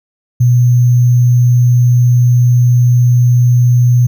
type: tone with sample-and-hold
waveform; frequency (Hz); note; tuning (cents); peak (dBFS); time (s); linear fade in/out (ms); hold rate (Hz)
sine; 122.1; B2; -19; -5; 0.4-4.07; 10; 6300
effects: none